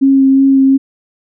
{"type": "tone with vibrato", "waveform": "sine", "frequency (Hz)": 270, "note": "C#4", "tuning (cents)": -45, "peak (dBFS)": -5, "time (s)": [0.01, 0.78], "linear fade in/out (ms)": 20, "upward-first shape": "sine", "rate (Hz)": 2.8, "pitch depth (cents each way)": 13, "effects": []}